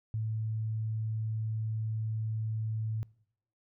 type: tone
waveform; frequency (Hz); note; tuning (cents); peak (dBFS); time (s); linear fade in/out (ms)
sine; 110; A2; 0; -30; 0.14-3.03; 0
effects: noise-tail reverb RT60 0.7 s tail -24 dB re dry